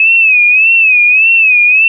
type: tone with vibrato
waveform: sine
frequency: 2565 Hz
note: E7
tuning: 48 cents flat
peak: -4 dBFS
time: 0-1.88 s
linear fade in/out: 2 ms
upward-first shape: sine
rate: 1.7 Hz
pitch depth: 100 cents each way
effects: none